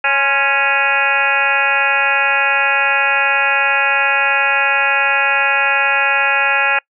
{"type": "harmonic tone with a mistuned harmonic", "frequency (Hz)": 277.2, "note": "C#4", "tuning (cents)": 0, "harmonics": [2, 3, 4, 5, 6, 7, 8, 9, 10], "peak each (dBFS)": [-25, -20, -28, -19, -18, -23, -25, -17, -24], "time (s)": [0.04, 6.79], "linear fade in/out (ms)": 5, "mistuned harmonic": 4, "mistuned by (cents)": -72, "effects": ["noise-tail reverb RT60 0.1 s tail -26 dB re dry"]}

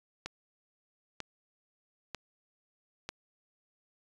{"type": "click train", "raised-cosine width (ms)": 0.2, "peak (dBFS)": -20, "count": 4, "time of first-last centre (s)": [0.26, 3.09], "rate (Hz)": 1.06, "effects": ["resampled to 24000 Hz"]}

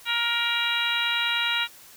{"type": "harmonic tone with a mistuned harmonic", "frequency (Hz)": 470, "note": "A#4", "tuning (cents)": 14, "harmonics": [2, 3, 4, 5, 6, 7, 8], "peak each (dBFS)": [-34, -29, -32, -29, -29, -33, -29], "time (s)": [0.05, 1.68], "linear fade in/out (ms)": 50, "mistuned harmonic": 8, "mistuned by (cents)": 37, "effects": ["white hiss -49 dBFS RMS until 1.96 s"]}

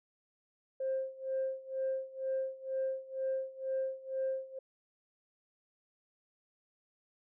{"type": "tone with tremolo", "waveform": "sine", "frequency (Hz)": 529, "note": "C5", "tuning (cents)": 19, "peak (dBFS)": -29, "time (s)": [0.8, 4.59], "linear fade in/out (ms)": 5, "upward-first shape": "sine", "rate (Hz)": 2.1, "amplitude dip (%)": 90, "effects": ["tanh soft clip ceiling -27 dBFS"]}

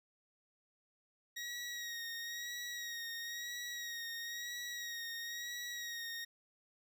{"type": "tone with vibrato", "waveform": "20% pulse", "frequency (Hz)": 1890, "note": "A#6", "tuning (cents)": 23, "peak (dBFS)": -36, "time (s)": [1.36, 6.25], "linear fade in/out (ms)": 10, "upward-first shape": "sine", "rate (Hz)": 1, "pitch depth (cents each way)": 35, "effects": []}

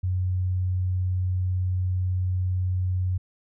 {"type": "tone", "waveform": "sine", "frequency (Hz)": 91.8, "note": "F#2", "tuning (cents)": -13, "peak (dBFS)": -22, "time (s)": [0.03, 3.18], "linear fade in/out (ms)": 10, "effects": []}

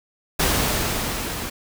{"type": "noise with level ramp", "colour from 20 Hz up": "pink", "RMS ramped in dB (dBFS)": [-19, -30], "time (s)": [0.39, 1.5], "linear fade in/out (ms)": 10, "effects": []}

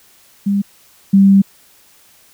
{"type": "tone pair in turn", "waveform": "sine", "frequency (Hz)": [200.1, 195.98], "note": ["G3", "G3"], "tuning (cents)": [36, 0], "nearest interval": "unison", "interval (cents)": 36, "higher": "first", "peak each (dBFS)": [-12, -5], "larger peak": "second", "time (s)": [[0.46, 0.62], [1.13, 1.42]], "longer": "second", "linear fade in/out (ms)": 10, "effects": ["white hiss -49 dBFS RMS until 2.33 s"]}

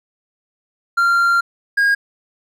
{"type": "tone pair in turn", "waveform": "triangle", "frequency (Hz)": [1385, 1629.9], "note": ["F6", "G#6"], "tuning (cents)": [-15, -33], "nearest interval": "minor third", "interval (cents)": 282, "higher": "second", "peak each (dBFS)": -10, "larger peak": "neither", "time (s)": [[0.97, 1.41], [1.77, 1.95]], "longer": "first", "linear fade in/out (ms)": 10, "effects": []}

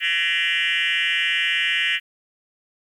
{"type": "tone with frequency modulation", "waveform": "sine", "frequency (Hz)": 2374, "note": "D7", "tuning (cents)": 18, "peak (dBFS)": -17, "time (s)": [0, 2], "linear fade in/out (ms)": 50, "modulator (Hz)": 169, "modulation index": 4.1, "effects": ["tanh soft clip ceiling -15 dBFS", "9-bit"]}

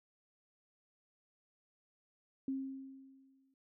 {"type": "tone with exponential decay", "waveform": "sine", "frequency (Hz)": 267.9, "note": "C4", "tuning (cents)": 41, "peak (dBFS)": -33, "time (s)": [2.48, 3.54], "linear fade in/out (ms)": 2, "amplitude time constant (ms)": 230, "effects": []}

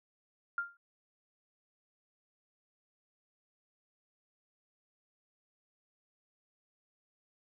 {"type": "tone with exponential decay", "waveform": "sine", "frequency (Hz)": 1396.9, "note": "F6", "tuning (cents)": 0, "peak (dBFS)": -28, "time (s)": [0.58, 0.77], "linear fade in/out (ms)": 2, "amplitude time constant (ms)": 41, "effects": []}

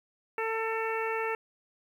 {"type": "harmonic tone", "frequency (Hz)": 447.1, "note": "A4", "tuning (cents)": 28, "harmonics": [1, 2, 3, 4, 5, 6], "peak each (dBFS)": [-32, -35, -37, -38, -39, -40], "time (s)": [0.38, 1.35], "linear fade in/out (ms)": 2, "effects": ["10-bit"]}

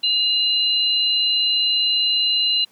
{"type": "tone pair together", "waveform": "sine", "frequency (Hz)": [2835, 4035], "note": ["F7", "B7"], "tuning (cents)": [25, 36], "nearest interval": "tritone", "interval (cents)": 611, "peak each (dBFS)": [-20, -18], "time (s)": [0.03, 2.65], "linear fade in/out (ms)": 10, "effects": ["pink hiss -57 dBFS RMS until 2.71 s", "high-pass 200 Hz 12 dB/octave"]}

